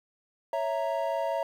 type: chord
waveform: triangle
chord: A# diminished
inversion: first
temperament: equal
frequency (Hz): 554.4 / 659.3 / 932.3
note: C#5 / E5 / A#5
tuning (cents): 0 / 0 / 0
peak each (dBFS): -30 / -28 / -31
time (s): 0.53-1.43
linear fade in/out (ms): 2
effects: 10-bit